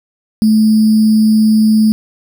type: tone with sample-and-hold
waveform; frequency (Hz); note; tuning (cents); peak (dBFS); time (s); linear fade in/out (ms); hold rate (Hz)
sine; 217.3; A3; -21; -6; 0.42-1.92; 0; 4900
effects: none